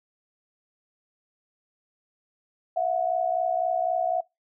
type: tone pair together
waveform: sine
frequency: 664 / 727.9 Hz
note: E5 / F#5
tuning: +12 / -29 cents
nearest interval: major second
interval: 159 cents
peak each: -25 dBFS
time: 2.76-4.21 s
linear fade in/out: 10 ms
effects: noise-tail reverb RT60 0.2 s tail -24 dB re dry